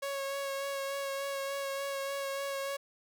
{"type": "tone with vibrato", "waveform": "sawtooth", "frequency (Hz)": 552, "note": "C#5", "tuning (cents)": -7, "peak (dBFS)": -30, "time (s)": [0.02, 2.77], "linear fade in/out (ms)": 10, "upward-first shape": "sine", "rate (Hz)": 3.4, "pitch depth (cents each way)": 17, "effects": []}